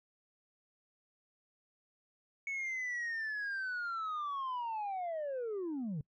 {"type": "linear sweep", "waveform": "sine", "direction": "down", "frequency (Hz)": [2222, 136.8], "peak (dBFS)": -33, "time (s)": [2.47, 6.01], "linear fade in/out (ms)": 2, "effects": ["noise-tail reverb RT60 0.1 s tail -26 dB re dry", "tanh soft clip ceiling -34 dBFS"]}